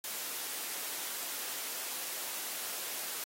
white high-pass noise, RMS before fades -39 dBFS, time 0.04-3.24 s, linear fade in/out 2 ms, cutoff 310 Hz, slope 12 dB/octave, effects AAC 48 kbps

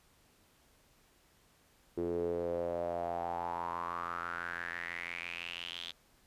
sawtooth tone with band-pass filter sweep, 86 Hz, F2, 26 cents flat, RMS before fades -38 dBFS, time 1.97-5.92 s, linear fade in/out 10 ms, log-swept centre 370 to 3500 Hz, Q 6.4, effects pink hiss -67 dBFS RMS until 6.26 s + resampled to 32000 Hz

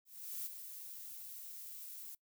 violet noise with ADSR envelope, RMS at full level -41 dBFS, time 0.05-2.15 s, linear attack 410 ms, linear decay 15 ms, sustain -8 dB, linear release 6 ms, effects noise-tail reverb RT60 0.1 s tail -22 dB re dry

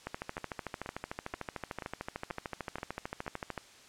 two click trains, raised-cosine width 0.5 ms, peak -21 / -24 dBFS, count 48 / 7, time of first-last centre 0.07-3.577 / 0.38-3.265 s, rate 13.4 / 2.08 Hz, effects white hiss -56 dBFS RMS until 3.88 s + low-pass 7000 Hz 12 dB/octave

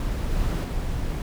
brown noise with level steps, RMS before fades -26 / -24 / -27 dBFS, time 0-1.22 s, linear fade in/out 2 ms, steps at 0.31 / 0.64 s, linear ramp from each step 2 ms, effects none

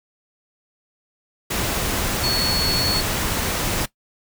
sine tone in noise, 4388 Hz, C#8, 18 cents flat, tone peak -21 dBFS, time 2.23-3.01 s, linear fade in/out 10 ms, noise pink, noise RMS -23 dBFS, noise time 1.5-3.86 s, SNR -1 dB, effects noise-tail reverb RT60 0.1 s tail -18 dB re dry

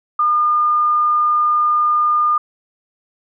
sine tone, 1212 Hz, D#6, 46 cents flat, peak -12 dBFS, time 0.19-2.38 s, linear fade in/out 5 ms, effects none

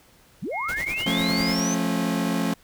sine linear sweep, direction up, 121.9 to 6272 Hz, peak -27 dBFS, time 0.42-1.75 s, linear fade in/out 10 ms
sine tone with pitch glide, 2149 to 2115 Hz, C7 to C7, +46 to +18 cents, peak -29 dBFS, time 0.51-1.56 s, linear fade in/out 50 ms, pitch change -28 cents, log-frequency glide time 0.61-1.33 s
pink noise with tremolo, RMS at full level -33 dBFS, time 0.68-1.61 s, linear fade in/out 10 ms, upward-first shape triangle, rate 10 Hz, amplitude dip 90%
40% pulse chord, F augmented, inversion none, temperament just, 174.61 / 218.3 / 272.8 Hz, F3 / A3 / C#4, 0 / -13 / -28 cents, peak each -26 dBFS, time 1.06-2.54 s, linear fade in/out 5 ms
effects pink hiss -56 dBFS RMS until 2.63 s

